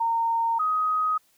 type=tone pair in turn; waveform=sine; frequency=919 / 1256.8 Hz; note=A#5 / D#6; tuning=-25 / +17 cents; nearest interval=perfect fourth; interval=542 cents; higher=second; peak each=-21 dBFS; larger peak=neither; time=0-0.59 / 0.59-1.18 s; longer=neither; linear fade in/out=10 ms; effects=white hiss -64 dBFS RMS until 1.37 s